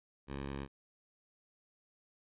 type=tone; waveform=10% pulse; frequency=69 Hz; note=C#2; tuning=7 cents flat; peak=-31 dBFS; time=0.27-0.68 s; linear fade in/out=50 ms; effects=resampled to 8000 Hz